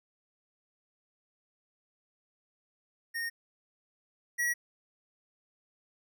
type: tone pair in turn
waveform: square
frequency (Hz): 1849 / 1919.9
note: A#6 / B6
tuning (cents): -15 / -49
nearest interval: minor second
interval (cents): 66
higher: second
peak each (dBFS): -33 / -28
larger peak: second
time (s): 3.14-3.3 / 4.38-4.54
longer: neither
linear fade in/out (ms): 20
effects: none